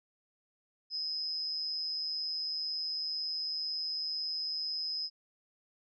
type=tone with amplitude modulation; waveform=sine; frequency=5080 Hz; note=D#8; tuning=35 cents sharp; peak=-30 dBFS; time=0.9-5.1 s; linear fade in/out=50 ms; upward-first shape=sine; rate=158 Hz; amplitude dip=65%; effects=none